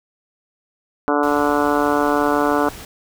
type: harmonic tone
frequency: 145.9 Hz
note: D3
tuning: 11 cents flat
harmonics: 2 / 3 / 4 / 5 / 6 / 7 / 8 / 9 / 10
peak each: -20 / -22 / -23 / -24 / -25 / -25 / -26 / -27 / -27 dBFS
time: 1.08-2.69 s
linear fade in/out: 0 ms
type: noise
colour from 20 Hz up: pink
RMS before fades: -36 dBFS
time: 1.23-2.85 s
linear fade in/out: 2 ms
effects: none